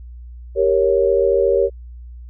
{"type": "chord", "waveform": "sine", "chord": "G diminished", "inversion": "none", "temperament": "equal", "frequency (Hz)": [392, 466.2, 554.4], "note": ["G4", "Bb4", "Db5"], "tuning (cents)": [0, 0, 0], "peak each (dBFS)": -17, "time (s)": [0.55, 1.7], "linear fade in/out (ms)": 50, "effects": ["added 60 Hz sine -33 dBFS peak until 2.29 s"]}